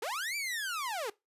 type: linear two-way sweep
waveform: sawtooth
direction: up then down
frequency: 382 to 2373 to 382 Hz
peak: -30 dBFS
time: 0.02-1.1 s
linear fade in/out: 5 ms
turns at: 0.36 s
effects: noise-tail reverb RT60 0.2 s tail -21 dB re dry + resampled to 32000 Hz